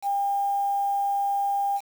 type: tone with quantisation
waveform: sine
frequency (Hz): 801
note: G5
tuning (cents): +37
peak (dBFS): -22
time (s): 0.02-1.81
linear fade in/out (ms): 50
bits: 7
effects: none